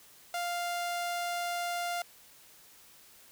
sawtooth tone, 698.5 Hz, F5, in tune, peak -28 dBFS, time 0.34-2.02 s, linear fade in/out 2 ms, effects white hiss -57 dBFS RMS until 3.31 s

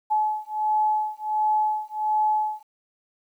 sine beating tone pair, 855 / 856.4 Hz, A5 / A5, -50 / -47 cents, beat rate 1.4 Hz, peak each -24 dBFS, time 0.1-2.63 s, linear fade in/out 20 ms, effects 10-bit

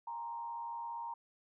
sine tone with frequency modulation, 932.3 Hz, A#5, in tune, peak -39 dBFS, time 0.07-1.14 s, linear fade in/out 5 ms, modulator 112 Hz, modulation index 0.5, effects none

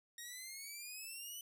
10% pulse exponential sweep, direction up, 1864.7 to 3008 Hz, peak -38 dBFS, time 0.18-1.41 s, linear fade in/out 2 ms, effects none

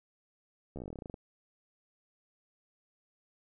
slowing click train, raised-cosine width 2 ms, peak -29 dBFS, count 16, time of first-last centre 0.76-1.142 s, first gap 13 ms, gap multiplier 1.09, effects none

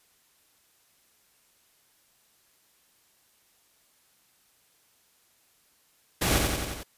pink noise with echo, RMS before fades -25 dBFS, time 6.21-6.39 s, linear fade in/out 10 ms, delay 89 ms, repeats 5, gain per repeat -3 dB, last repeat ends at 6.835 s, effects white hiss -65 dBFS RMS until 6.97 s + resampled to 32000 Hz

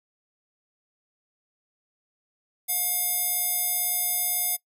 square tone with band-pass filter, 713 Hz, F5, 36 cents sharp, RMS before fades -26 dBFS, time 2.68-4.57 s, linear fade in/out 20 ms, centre 12000 Hz, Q 3.8, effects noise-tail reverb RT60 0.1 s tail -21 dB re dry

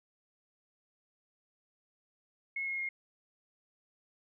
sine tone with pitch steps, 2175 / 2157 / 2140 Hz, C#7 / C#7 / C7, -33 / -48 / +38 cents, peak -33 dBFS, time 2.56-2.89 s, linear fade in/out 5 ms, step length 110 ms, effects none

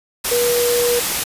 sine tone in noise, 481.9 Hz, B4, 43 cents flat, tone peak -15 dBFS, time 0.31-1 s, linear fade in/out 10 ms, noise white, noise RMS -20 dBFS, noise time 0.24-1.24 s, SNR +2 dB, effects resampled to 32000 Hz

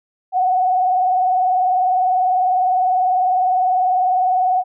sine tone with vibrato, 740 Hz, F#5, in tune, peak -13 dBFS, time 0.32-4.64 s, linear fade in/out 50 ms, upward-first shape triangle, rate 20 Hz, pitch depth 73 cents each way, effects none

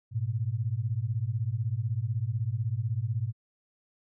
sine beating tone pair, 105.1 / 121.1 Hz, G#2 / B2, +21 / -34 cents, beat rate 16 Hz, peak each -30 dBFS, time 0.11-3.33 s, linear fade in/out 50 ms, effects none

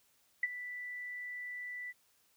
sine tone with ADSR envelope, 1975.5 Hz, B6, in tune, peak -26 dBFS, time 0.43-1.93 s, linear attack 4 ms, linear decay 32 ms, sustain -14 dB, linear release 33 ms, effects white hiss -71 dBFS RMS until 2.36 s

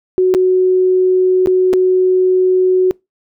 sine tone with dropouts, 370 Hz, F#4, in tune, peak -8 dBFS, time 0.18-2.91 s, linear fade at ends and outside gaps 0 ms, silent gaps 0.34-0.348 / 1.46-1.472 / 1.731-1.736 s, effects noise-tail reverb RT60 0.2 s tail -25 dB re dry

